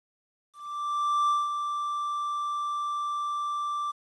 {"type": "tone with ADSR envelope", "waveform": "triangle", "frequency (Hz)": 1174.7, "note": "D6", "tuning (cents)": 0, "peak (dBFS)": -19, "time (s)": [0.53, 3.92], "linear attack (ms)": 760, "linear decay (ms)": 190, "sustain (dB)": -7, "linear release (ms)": 17, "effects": ["resampled to 24000 Hz", "10-bit"]}